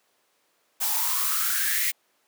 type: noise with high-pass filter sweep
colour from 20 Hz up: blue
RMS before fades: -25 dBFS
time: 0.8-1.92 s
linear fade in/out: 20 ms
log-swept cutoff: 760 to 2100 Hz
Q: 7.5
effects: pink hiss -67 dBFS RMS until 2.27 s + high-pass 400 Hz 12 dB/octave

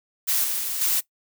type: noise with level steps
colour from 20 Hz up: blue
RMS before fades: -22 / -26 / -28 / -22 dBFS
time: 0.27-1.01 s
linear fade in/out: 20 ms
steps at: 0.44 / 0.59 / 0.81 s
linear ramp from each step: 5 ms
effects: noise-tail reverb RT60 0.1 s tail -19 dB re dry

